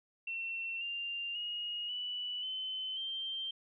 sine tone with pitch steps, 2707 / 2790 / 2875 / 2962 / 3053 / 3146 Hz, E7 / F7 / F7 / F#7 / G7 / G7, +45 / -2 / +50 / +1 / -46 / +6 cents, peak -36 dBFS, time 0.27-3.51 s, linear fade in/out 5 ms, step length 540 ms, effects none

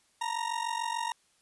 40% pulse ring-modulated tone, 932.3 Hz, A#5, in tune, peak -27 dBFS, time 0.21-1.12 s, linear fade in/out 2 ms, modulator 23.4 Hz, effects white hiss -68 dBFS RMS until 1.41 s + resampled to 24000 Hz

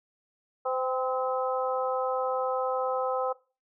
harmonic tone with a mistuned harmonic, 257.4 Hz, C4, 28 cents flat, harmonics 2 / 3 / 4 / 5, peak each -29 / -32 / -36 / -34 dBFS, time 0.65-3.33 s, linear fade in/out 10 ms, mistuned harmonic 3, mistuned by +28 cents, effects noise-tail reverb RT60 0.3 s tail -18 dB re dry

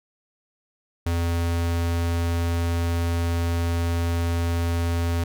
square tone, 84.9 Hz, F2, 48 cents flat, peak -22 dBFS, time 1.06-5.24 s, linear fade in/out 5 ms, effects none

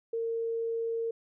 sine tone, 457.8 Hz, A#4, 31 cents flat, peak -29 dBFS, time 0.13-1.11 s, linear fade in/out 5 ms, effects none

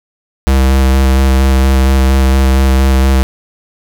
square tone with vibrato, 66.3 Hz, C2, 23 cents sharp, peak -7 dBFS, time 0.47-3.23 s, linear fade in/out 0 ms, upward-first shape square, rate 4.3 Hz, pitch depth 14 cents each way, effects none

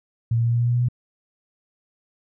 sine tone with pitch steps, 115.6 / 116.61 / 117.62 / 118.64 / 119.68 / 120.72 / 121.77 / 122.83 Hz, A#2 / A#2 / A#2 / A#2 / A#2 / B2 / B2 / B2, -14 / +1 / +16 / +31 / +46 / -39 / -24 / -9 cents, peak -17 dBFS, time 0.31-0.886 s, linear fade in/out 5 ms, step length 72 ms, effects none

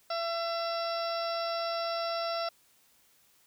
harmonic tone with a mistuned harmonic, 673 Hz, E5, 36 cents sharp, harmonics 1 / 2 / 3 / 4 / 5 / 6 / 7 / 8, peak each -32 / -36 / -47 / -46 / -50 / -45 / -44 / -41 dBFS, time 0.1-2.49 s, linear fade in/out 5 ms, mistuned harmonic 6, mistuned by -39 cents, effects white hiss -65 dBFS RMS until 3.46 s

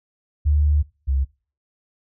sine tone pair in turn, 74 / 67.55 Hz, D2 / C#2, +14 / -44 cents, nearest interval major second, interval 158 cents, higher first, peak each -14 / -17 dBFS, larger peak first, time 0.45-0.83 / 1.07-1.25 s, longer first, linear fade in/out 20 ms, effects noise-tail reverb RT60 0.4 s tail -23 dB re dry

